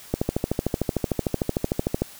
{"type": "click train", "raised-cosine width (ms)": 2, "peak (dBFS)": -8, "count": 26, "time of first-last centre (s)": [0.14, 2.02], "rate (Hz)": 13.3, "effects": ["white hiss -45 dBFS RMS until 2.19 s"]}